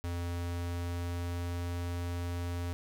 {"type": "tone with pitch glide", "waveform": "square", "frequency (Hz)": [86.6, 87.15], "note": ["F2", "F2"], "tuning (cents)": [-14, -3], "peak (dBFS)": -34, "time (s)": [0.04, 2.73], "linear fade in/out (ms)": 0, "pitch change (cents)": 11, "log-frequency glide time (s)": [0.19, 1.73], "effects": []}